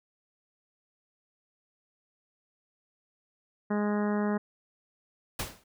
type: harmonic tone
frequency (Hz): 207.7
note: G#3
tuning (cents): 0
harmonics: 1 / 2 / 3 / 4 / 5 / 6 / 7 / 8 / 9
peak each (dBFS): -27 / -33 / -37 / -39 / -41 / -43 / -44 / -45 / -46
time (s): 3.7-4.38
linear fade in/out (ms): 10
type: noise with exponential decay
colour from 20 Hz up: pink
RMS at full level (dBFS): -29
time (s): 5.39-5.64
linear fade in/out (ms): 5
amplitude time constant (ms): 54
effects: none